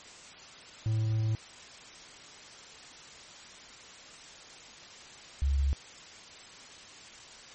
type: tone pair in turn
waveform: triangle / sine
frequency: 110 / 69.01 Hz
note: A2 / C#2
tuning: 0 / -7 cents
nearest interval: minor sixth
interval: 807 cents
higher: first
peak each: -24 dBFS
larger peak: neither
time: 0.86-1.35 / 5.42-5.73 s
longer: first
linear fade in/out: 0 ms
effects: white hiss -49 dBFS RMS until 7.54 s + MP3 32 kbps